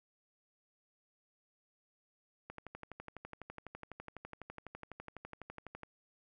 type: click train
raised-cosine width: 0.5 ms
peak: -30 dBFS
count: 41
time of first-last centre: 2.5-5.833 s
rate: 12 Hz
effects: none